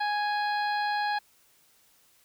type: harmonic tone with a mistuned harmonic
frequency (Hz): 830.6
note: G#5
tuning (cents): 0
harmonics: 1 / 2 / 3 / 4 / 5 / 6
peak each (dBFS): -27 / -32 / -42 / -44 / -39 / -48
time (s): 0-1.19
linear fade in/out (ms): 10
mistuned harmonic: 6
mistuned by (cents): -30
effects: white hiss -63 dBFS RMS until 2.24 s